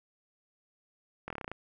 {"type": "slowing click train", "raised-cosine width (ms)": 0.5, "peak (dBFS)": -23, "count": 9, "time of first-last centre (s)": [1.28, 1.516], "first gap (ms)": 23, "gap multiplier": 1.07, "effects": []}